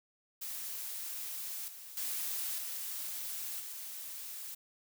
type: noise with level steps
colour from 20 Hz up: blue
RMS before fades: -41 / -49 / -37 / -40 / -44 dBFS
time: 0.41-4.55 s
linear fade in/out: 10 ms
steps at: 1.68 / 1.97 / 2.58 / 3.6 s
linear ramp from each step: 2 ms
effects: none